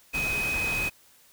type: tone in noise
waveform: sine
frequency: 2518 Hz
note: D#7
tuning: 20 cents sharp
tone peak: -26 dBFS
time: 0.13-0.9 s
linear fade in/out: 20 ms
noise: pink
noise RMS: -34 dBFS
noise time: 0.13-0.9 s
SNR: +5 dB
effects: white hiss -58 dBFS RMS until 1.32 s